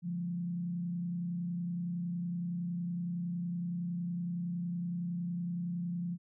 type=tone with frequency modulation; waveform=sine; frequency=174.1 Hz; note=F3; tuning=5 cents flat; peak=-33 dBFS; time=0.02-6.18 s; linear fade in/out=50 ms; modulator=30.8 Hz; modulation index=0.41; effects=none